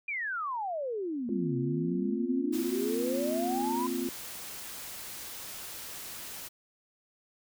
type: exponential two-way sweep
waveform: sine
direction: down then up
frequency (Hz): 2450 to 130 to 1024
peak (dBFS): -31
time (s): 0.08-3.87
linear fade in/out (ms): 5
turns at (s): 1.57
type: chord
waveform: sine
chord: Bb suspended second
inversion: none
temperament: equal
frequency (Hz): 233.1 / 261.6 / 349.2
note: Bb3 / C4 / F4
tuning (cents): 0 / 0 / 0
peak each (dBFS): -36 / -33 / -34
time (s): 1.29-4.09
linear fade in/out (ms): 2
type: noise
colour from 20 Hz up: white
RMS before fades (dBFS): -42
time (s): 2.52-6.49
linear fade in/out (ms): 20
effects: none